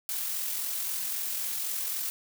blue noise with amplitude modulation, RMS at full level -31 dBFS, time 0.09-2.1 s, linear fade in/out 0 ms, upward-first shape sine, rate 43.8 Hz, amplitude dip 30%, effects none

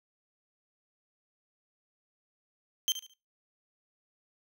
30% pulse tone with echo, 3136 Hz, G7, in tune, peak -22 dBFS, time 2.88-2.92 s, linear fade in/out 0 ms, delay 72 ms, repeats 3, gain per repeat -11 dB, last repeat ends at 3.136 s, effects noise-tail reverb RT60 0.3 s tail -22 dB re dry

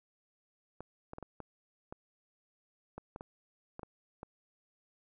clicks, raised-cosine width 1 ms, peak -29 dBFS, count 12, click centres 0.806 / 1.134 / 1.184 / 1.227 / 1.403 / 1.925 / 2.98 / 3.161 / 3.209 / 3.794 / 3.832 / 4.231 s, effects none

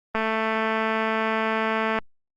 click train, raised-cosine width 0.5 ms, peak -10 dBFS, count 407, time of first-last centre 0.15-1.987 s, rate 221 Hz, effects Opus 24 kbps

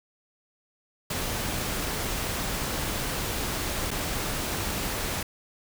pink noise with dropouts, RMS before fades -30 dBFS, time 1.1-5.23 s, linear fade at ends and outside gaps 5 ms, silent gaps 3.907-3.912 s, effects none

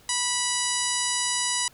harmonic tone with a mistuned harmonic, 980 Hz, B5, 14 cents flat, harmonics 1 / 2 / 3 / 4 / 5 / 6 / 7 / 8 / 9 / 10, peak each -33 / -33 / -33 / -33 / -33 / -33 / -33 / -33 / -33 / -33 dBFS, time 0.09-1.68 s, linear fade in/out 2 ms, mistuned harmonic 10, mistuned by +59 cents, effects pink hiss -55 dBFS RMS until 1.73 s

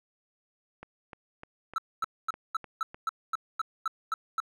click train, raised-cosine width 0.5 ms, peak -28 dBFS, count 8, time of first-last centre 0.83-2.945 s, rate 3.31 Hz
triangle tone bursts, 1318.5 Hz, E6, in tune, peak -24 dBFS, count 11, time 1.76-4.402 s, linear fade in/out 2 ms, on 22 ms, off 240 ms
effects none

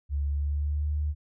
sine tone with pitch glide, 71.4 to 74.6 Hz, D2 to D2, -48 to +28 cents, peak -25 dBFS, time 0.09-1.15 s, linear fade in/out 50 ms, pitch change +76 cents, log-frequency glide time 0.26-0.9 s, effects none

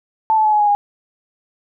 sine tone with pitch steps, 880 / 867.4 / 854.9 / 842.7 / 830.6 / 818.7 Hz, A5 / A5 / G#5 / G#5 / G#5 / G#5, 0 / -25 / +50 / +25 / 0 / -25 cents, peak -11 dBFS, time 0.3-0.75 s, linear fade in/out 0 ms, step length 75 ms, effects none

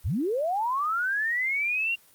sine linear sweep, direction up, 50 to 2800 Hz, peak -24 dBFS, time 0.04-1.96 s, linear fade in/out 20 ms, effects white hiss -57 dBFS RMS until 2.14 s + Opus 24 kbps

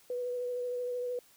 sine tone with vibrato, 492.7 Hz, B4, 4 cents flat, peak -32 dBFS, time 0.1-1.19 s, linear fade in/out 2 ms, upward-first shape triangle, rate 13 Hz, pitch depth 21 cents each way, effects white hiss -62 dBFS RMS until 1.36 s

